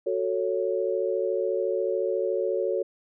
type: chord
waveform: sine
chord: F# minor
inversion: none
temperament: just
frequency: 370 / 444 / 555 Hz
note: F#4 / A4 / C#5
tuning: 0 / +16 / +2 cents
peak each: -28 dBFS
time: 0.06-2.83 s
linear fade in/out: 10 ms
effects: none